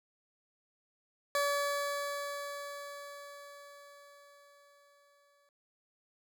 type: tone with exponential decay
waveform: 20% pulse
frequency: 571 Hz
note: D5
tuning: 49 cents flat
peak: -23 dBFS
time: 1.35-5.49 s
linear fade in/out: 1 ms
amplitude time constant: 900 ms
effects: none